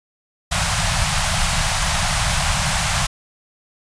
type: band-stop noise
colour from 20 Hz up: pink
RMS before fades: -19 dBFS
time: 0.51-3.07 s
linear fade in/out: 10 ms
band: 180 to 630 Hz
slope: 48 dB/octave
effects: resampled to 22050 Hz